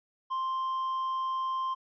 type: tone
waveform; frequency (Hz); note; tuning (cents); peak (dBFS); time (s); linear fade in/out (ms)
triangle; 1050; C6; +6; -27; 0.3-1.75; 20
effects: resampled to 11025 Hz